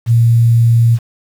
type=tone with quantisation; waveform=sine; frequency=116.54 Hz; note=A#2; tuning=in tune; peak=-6 dBFS; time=0.06-0.99 s; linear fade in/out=50 ms; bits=6; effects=none